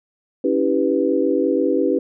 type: chord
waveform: sine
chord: C# half-diminished seventh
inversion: none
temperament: equal with one note detuned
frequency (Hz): 277.2 / 323 / 392 / 493.9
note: C#4 / E4 / G4 / B4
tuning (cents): 0 / -35 / 0 / 0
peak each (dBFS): -21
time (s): 0.44-1.99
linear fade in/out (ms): 5
effects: none